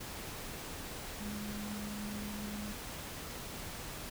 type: tone in noise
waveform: sine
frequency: 207.7 Hz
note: G#3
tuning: in tune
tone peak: -40 dBFS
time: 1.2-2.73 s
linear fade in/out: 10 ms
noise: pink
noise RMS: -44 dBFS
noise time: 0-4.1 s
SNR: +1 dB
effects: none